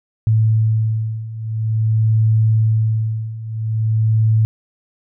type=beating tone pair; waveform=sine; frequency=110 / 110.48 Hz; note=A2 / A2; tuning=0 / +8 cents; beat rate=0.48 Hz; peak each=-18 / -15 dBFS; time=0.27-4.45 s; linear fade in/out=0 ms; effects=none